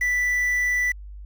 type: tone with quantisation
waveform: triangle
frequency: 1975.5 Hz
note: B6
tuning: in tune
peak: -18 dBFS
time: 0.01-0.92 s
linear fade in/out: 5 ms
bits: 7
effects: added 50 Hz sine -36 dBFS peak until 1.25 s